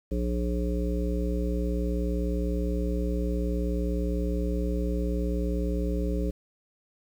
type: harmonic tone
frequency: 59.7 Hz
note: A#1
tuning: 42 cents sharp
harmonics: 1 / 3 / 5 / 7 / 9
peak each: -27 / -32 / -34 / -35 / -37 dBFS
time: 0.11-6.31 s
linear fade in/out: 10 ms
effects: 9-bit